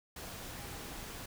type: tone in noise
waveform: sine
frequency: 813 Hz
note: G#5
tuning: 37 cents flat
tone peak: -56 dBFS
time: 0.58-1.03 s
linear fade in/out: 5 ms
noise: pink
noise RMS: -45 dBFS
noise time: 0.16-1.26 s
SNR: -14 dB
effects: none